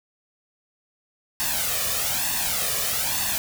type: noise with flanger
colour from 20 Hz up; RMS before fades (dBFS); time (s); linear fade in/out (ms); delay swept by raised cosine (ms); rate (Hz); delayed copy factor
white; -25; 1.4-3.38; 0; 1.1 to 1.7; 1.1; +0.7
effects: none